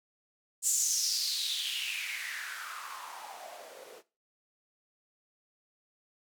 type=noise with band-pass filter sweep; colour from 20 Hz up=blue; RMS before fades=-35 dBFS; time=0.62-4.03 s; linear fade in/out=50 ms; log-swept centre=7800 to 430 Hz; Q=5; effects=noise-tail reverb RT60 0.3 s tail -18 dB re dry